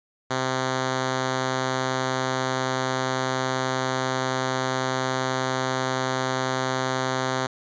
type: tone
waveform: 5% pulse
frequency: 130.3 Hz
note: C3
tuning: 7 cents flat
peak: -12 dBFS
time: 0.3-7.47 s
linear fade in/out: 10 ms
effects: resampled to 16000 Hz